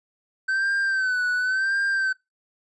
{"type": "tone with vibrato", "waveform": "triangle", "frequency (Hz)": 1535, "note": "G6", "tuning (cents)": -37, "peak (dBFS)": -19, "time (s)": [0.48, 2.13], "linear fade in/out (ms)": 10, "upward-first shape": "sine", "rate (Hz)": 0.93, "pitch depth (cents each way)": 67, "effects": ["noise-tail reverb RT60 0.2 s tail -22 dB re dry", "resampled to 22050 Hz"]}